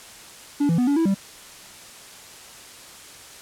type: tone with pitch steps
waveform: triangle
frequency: 288 / 166.8 / 247 / 285 / 328.1 / 195.7 Hz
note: D4 / E3 / B3 / C#4 / E4 / G3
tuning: -34 / +21 / 0 / +48 / -8 / -3 cents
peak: -15 dBFS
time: 0.6-1.146 s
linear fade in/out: 10 ms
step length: 91 ms
effects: white hiss -43 dBFS RMS until 3.41 s + low-pass 10000 Hz 12 dB/octave